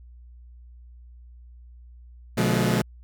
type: chord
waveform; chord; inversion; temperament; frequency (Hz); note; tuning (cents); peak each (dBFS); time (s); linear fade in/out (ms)
sawtooth; B diminished seventh; none; just; 123.47 / 148.16 / 177.8 / 213.4; B2 / D3 / F3 / Ab3; 0 / +16 / +31 / +47; -21 / -25 / -21 / -21; 2.37-2.82; 10
effects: added 60 Hz sine -44 dBFS peak until 3.03 s